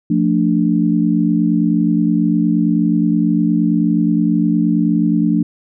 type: chord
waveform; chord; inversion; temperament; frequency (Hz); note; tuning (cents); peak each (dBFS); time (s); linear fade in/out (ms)
sine; D minor; first; equal with one note detuned; 174.61 / 223.2 / 293.7; F3 / A3 / D4; 0 / +25 / 0; -16; 0.1-5.43; 5
effects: none